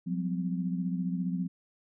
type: tone cluster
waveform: sine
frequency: 178.1 / 192.9 / 255 Hz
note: F3 / G3 / C4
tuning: +34 / -28 / -44 cents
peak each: -30 / -37 / -36 dBFS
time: 0.06-1.48 s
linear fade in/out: 20 ms
effects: none